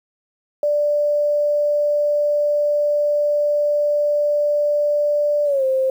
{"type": "tone with pitch glide", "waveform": "sine", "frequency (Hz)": [588, 526.9], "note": ["D5", "C5"], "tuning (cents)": [2, 12], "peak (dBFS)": -15, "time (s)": [0.63, 5.9], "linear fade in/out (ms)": 2, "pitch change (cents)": -190, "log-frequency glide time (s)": [5.45, 5.64], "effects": ["8-bit"]}